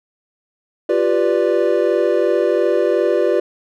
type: chord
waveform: triangle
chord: G dominant seventh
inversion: third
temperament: equal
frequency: 349.2 / 392 / 493.9 / 587.3 Hz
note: F4 / G4 / B4 / D5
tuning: 0 / 0 / 0 / 0 cents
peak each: -17 dBFS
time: 0.89-3.4 s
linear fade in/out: 5 ms
effects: none